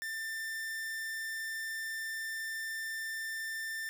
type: tone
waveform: 45% pulse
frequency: 1787 Hz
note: A6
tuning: 26 cents sharp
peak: -36 dBFS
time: 0.02-3.89 s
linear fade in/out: 0 ms
effects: none